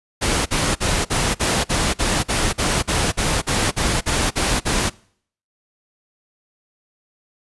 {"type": "noise bursts", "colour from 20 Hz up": "pink", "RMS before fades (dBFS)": -19, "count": 16, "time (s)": [0.21, 4.9], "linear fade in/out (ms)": 20, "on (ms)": 250, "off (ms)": 46, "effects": ["noise-tail reverb RT60 0.6 s tail -24 dB re dry", "resampled to 24000 Hz"]}